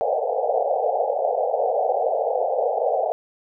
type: band-pass noise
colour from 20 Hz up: white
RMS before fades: -22 dBFS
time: 0.01-3.12 s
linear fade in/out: 0 ms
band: 450 to 790 Hz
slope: 96 dB/octave
effects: none